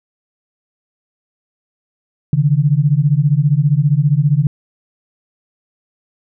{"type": "beating tone pair", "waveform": "sine", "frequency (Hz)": [138.59, 153.59], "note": ["C#3", "D#3"], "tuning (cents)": [0, -22], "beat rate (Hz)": 15, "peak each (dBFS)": -13, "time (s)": [2.33, 4.47], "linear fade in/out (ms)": 2, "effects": []}